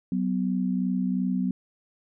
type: tone pair together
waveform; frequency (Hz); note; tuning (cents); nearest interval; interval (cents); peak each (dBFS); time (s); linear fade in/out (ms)
sine; 187.59 / 250.4; F#3 / B3; +24 / +24; perfect fourth; 500; -25 / -27; 0.12-1.51; 2
effects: none